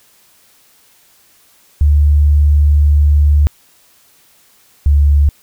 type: tone pair in turn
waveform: sine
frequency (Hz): 73.42 / 72.12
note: D2 / D2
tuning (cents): 0 / -31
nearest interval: unison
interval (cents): 31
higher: first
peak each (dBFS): -6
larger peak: neither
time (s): 1.81-3.47 / 4.86-5.29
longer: first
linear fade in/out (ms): 0
effects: white hiss -50 dBFS RMS until 5.42 s